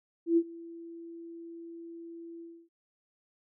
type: tone with ADSR envelope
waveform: sine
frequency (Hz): 335.2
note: E4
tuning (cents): +29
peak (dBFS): -19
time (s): 0.26-2.69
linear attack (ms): 110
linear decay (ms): 58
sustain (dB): -23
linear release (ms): 280
effects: none